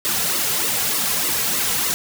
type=noise with flanger; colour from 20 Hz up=white; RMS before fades=-21 dBFS; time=0.05-1.94 s; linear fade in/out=0 ms; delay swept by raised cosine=1.2 to 3.4 ms; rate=3.3 Hz; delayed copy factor=-0.8; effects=none